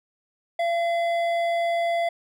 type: tone with hard clipping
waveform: triangle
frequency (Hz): 681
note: F5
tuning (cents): -44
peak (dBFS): -23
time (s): 0.59-2.09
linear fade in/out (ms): 5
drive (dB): 13
effects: none